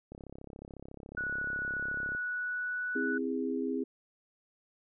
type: click train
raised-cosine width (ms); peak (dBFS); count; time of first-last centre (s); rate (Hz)
2; -32; 70; 0.12-2.149; 34
type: tone with pitch glide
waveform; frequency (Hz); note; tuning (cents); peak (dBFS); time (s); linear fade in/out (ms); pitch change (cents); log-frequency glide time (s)
sine; 1470 to 1481.1; F#6 to F#6; -12 to +1; -32; 1.17-3.18; 5; +13; 2.18-2.97
type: chord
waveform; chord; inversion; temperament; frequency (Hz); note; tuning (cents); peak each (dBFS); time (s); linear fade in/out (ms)
sine; C augmented; none; just; 261.6 / 327 / 408.8; C4 / E4 / G#4; 0 / -14 / -27; -33 / -37 / -35; 2.95-3.84; 10
effects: none